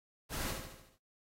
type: noise with echo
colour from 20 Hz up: pink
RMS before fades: -39 dBFS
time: 0.29-0.55 s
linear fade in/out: 50 ms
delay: 73 ms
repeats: 6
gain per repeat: -5 dB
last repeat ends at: 0.988 s
effects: noise-tail reverb RT60 0.1 s tail -20 dB re dry + AAC 48 kbps